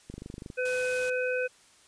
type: click train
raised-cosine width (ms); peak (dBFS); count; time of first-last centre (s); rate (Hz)
3; -27; 11; 0.1-0.502; 24.9
type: harmonic tone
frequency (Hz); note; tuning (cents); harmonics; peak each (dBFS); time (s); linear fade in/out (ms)
504; B4; +35; 1 / 3 / 5; -28 / -33 / -35; 0.57-1.48; 20
type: noise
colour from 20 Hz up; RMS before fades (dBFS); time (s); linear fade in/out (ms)
white; -41; 0.65-1.1; 5
effects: white hiss -59 dBFS RMS until 1.87 s + resampled to 22050 Hz